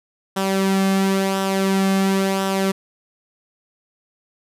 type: tone with flanger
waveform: sawtooth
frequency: 193.2 Hz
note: G3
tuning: 25 cents flat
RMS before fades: -19 dBFS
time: 0.36-2.72 s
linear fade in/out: 10 ms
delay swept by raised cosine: 0.44 to 2.14 ms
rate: 0.96 Hz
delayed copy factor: -0.5
effects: resampled to 32000 Hz